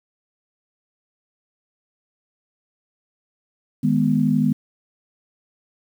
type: chord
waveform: sine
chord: G# minor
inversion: second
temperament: equal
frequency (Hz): 155.56 / 207.7 / 246.9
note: D#3 / G#3 / B3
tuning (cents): 0 / 0 / 0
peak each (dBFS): -21 / -20 / -19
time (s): 3.83-4.53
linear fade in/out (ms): 10
effects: 8-bit